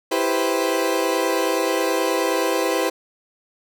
30% pulse chord, C major seventh, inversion first, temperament equal, 329.6 / 392 / 493.9 / 523.3 Hz, E4 / G4 / B4 / C5, 0 / 0 / 0 / 0 cents, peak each -22 dBFS, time 0.11-2.9 s, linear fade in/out 10 ms, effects none

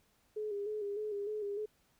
sine tone with vibrato, 415.3 Hz, G#4, in tune, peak -35 dBFS, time 0.36-1.66 s, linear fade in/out 10 ms, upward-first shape square, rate 3.3 Hz, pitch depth 45 cents each way, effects pink hiss -72 dBFS RMS until 1.99 s

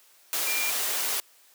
sine tone in noise, 2382 Hz, D7, 24 cents sharp, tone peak -29 dBFS, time 0.47-0.7 s, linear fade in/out 0 ms, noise white, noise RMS -28 dBFS, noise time 0.33-1.2 s, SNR -4 dB, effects white hiss -58 dBFS RMS until 1.54 s + high-pass 400 Hz 12 dB/octave

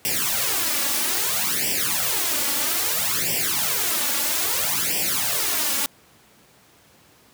white noise with flanger, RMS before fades -23 dBFS, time 0.05-5.86 s, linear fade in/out 0 ms, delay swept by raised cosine 0.37 to 3.57 ms, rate 0.61 Hz, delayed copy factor +0.9, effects pink hiss -54 dBFS RMS until 7.33 s + high-pass 100 Hz 12 dB/octave

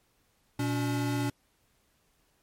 square tone pair together, 120.12 / 285.7 Hz, B2 / D4, -48 / -48 cents, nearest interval octave + minor third, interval 1500 cents, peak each -31 / -31 dBFS, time 0.59-1.3 s, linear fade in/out 5 ms, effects pink hiss -70 dBFS RMS until 2.42 s + MP3 64 kbps

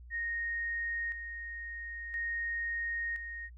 sine tone with tremolo, 1860 Hz, A#6, 4 cents flat, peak -33 dBFS, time 0.1-3.5 s, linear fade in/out 50 ms, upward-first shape square, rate 0.49 Hz, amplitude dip 55%, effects noise-tail reverb RT60 0.1 s tail -24 dB re dry + added 60 Hz sine -48 dBFS peak until 3.57 s

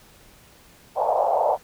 pink band-pass noise, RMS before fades -21 dBFS, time 0.95-1.58 s, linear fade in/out 50 ms, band 550 to 880 Hz, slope 48 dB/octave, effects pink hiss -52 dBFS RMS until 1.63 s

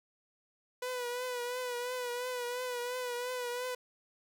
sawtooth tone with vibrato, 493.9 Hz, B4, in tune, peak -31 dBFS, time 0.82-3.75 s, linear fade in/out 5 ms, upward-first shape triangle, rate 2.9 Hz, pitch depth 51 cents each way, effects none

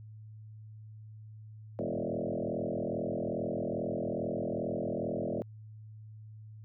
sine tone with frequency modulation, 398.6 Hz, G4, 29 cents sharp, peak -31 dBFS, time 1.79-5.42 s, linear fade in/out 0 ms, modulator 42.4 Hz, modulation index 5.6, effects added 108 Hz sine -46 dBFS peak until 6.64 s

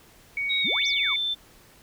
sine tone, 2240 Hz, C#7, 18 cents sharp, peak -25 dBFS, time 0.37-1.16 s, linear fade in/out 2 ms
sine tone with pitch glide, 3798 to 3544 Hz, A#7 to A7, +32 to +12 cents, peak -24 dBFS, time 0.49-1.35 s, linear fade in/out 20 ms, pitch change -120 cents, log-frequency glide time 0.61-0.69 s
sine exponential two-way sweep, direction up then down, 154.6 to 6272 to 953 Hz, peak -32 dBFS, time 0.64-1.14 s, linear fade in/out 10 ms, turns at 0.87 s
effects pink hiss -54 dBFS RMS until 1.82 s

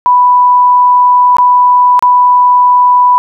sine tone with dropouts, 989 Hz, B5, 2 cents sharp, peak -3 dBFS, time 0.06-3.18 s, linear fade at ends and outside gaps 0 ms, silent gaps 1.368-1.384 / 1.993-2.025 s, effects none

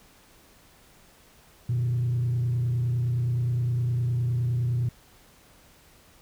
sine tone with frequency modulation, 121 Hz, B2, 35 cents flat, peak -21 dBFS, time 1.69-4.89 s, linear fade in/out 5 ms, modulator 29.7 Hz, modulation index 0.42, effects tanh soft clip ceiling -20 dBFS + pink hiss -56 dBFS RMS until 6.21 s

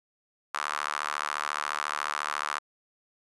sawtooth tone with high-pass filter, 74.2 Hz, D2, 18 cents sharp, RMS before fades -32 dBFS, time 0.54-2.59 s, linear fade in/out 5 ms, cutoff 1200 Hz, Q 3.4, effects resampled to 24000 Hz

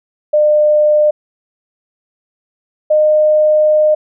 sine tone pair in turn, 602 / 611.5 Hz, D5 / D#5, +43 / -30 cents, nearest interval unison, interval 27 cents, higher second, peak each -7 dBFS, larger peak neither, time 0.33-1.11 / 2.9-3.95 s, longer second, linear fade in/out 10 ms, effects none

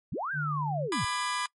sine linear two-way sweep, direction up then down, 75.4 to 1626 to 75.4 Hz, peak -30 dBFS, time 0.12-1.05 s, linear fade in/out 5 ms, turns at 0.32 s
sine tone, 148.8 Hz, D3, 23 cents sharp, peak -30 dBFS, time 0.33-0.89 s, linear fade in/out 50 ms
sawtooth chord, G# diminished, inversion first, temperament just, 996.7 / 1196.1 / 1661.2 Hz, B5 / D6 / G#6, +16 / +31 / 0 cents, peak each -28 / -30 / -33 dBFS, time 0.92-1.46 s, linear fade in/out 2 ms
effects noise-tail reverb RT60 0.1 s tail -24 dB re dry + MP3 48 kbps

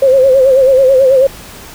sine tone with vibrato, 529 Hz, C5, 19 cents sharp, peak -4 dBFS, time 0.02-1.27 s, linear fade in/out 5 ms, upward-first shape sine, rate 9.2 Hz, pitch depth 70 cents each way, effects pink hiss -32 dBFS RMS until 1.74 s

